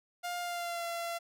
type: tone with pitch glide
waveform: sawtooth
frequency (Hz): 705 to 681.4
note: F5 to F5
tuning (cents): +16 to -43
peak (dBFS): -31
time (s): 0.23-1.19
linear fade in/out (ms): 20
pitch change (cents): -59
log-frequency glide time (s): 0.4-0.85
effects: none